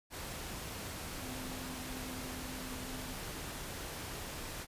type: tone in noise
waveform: sine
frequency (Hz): 256.1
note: C4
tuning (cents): -37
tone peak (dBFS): -46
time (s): 1.15-3.18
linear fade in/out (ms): 50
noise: pink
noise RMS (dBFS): -43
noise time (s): 0.1-4.67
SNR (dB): -6
effects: resampled to 32000 Hz